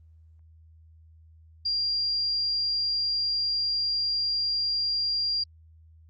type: tone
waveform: sine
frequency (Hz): 4775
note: D8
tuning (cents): +28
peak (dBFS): -24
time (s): 1.65-5.44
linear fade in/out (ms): 10
effects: added 80 Hz sine -51 dBFS peak until 6.09 s + Opus 24 kbps